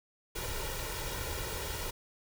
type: noise with comb filter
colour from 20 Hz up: pink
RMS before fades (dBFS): -37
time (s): 0.35-1.91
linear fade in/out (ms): 10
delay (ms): 2.1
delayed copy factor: +0.7
effects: none